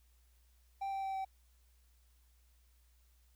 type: tone with pitch steps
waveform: triangle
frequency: 784 / 779 / 774.1 / 769.2 Hz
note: G5 / G5 / G5 / G5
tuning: 0 / -11 / -22 / -33 cents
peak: -34 dBFS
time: 0.81-1.25 s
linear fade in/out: 10 ms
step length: 110 ms
effects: added 60 Hz sine -65 dBFS peak until 3.35 s + white hiss -75 dBFS RMS until 3.35 s